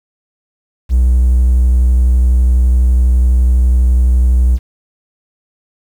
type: tone with vibrato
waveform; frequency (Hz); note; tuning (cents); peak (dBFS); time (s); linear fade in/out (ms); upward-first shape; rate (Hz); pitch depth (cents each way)
triangle; 62.1; B1; +10; -4; 0.89-4.59; 50; square; 12; 16
effects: tanh soft clip ceiling -1 dBFS + 7-bit